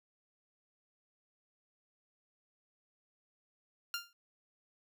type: tone with exponential decay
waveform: 15% pulse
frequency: 1396.9 Hz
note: F6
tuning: in tune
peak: -26 dBFS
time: 3.94-4.13 s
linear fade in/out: 1 ms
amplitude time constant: 40 ms
effects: none